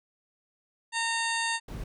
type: harmonic tone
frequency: 917 Hz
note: A#5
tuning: 29 cents flat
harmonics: 1 / 2 / 3 / 4 / 5 / 7 / 8 / 9 / 10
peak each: -32 / -31 / -35 / -36 / -37 / -42 / -42 / -42 / -42 dBFS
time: 0.92-1.6 s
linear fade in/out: 50 ms
type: noise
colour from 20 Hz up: brown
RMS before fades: -37 dBFS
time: 1.68-1.84 s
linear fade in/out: 5 ms
effects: none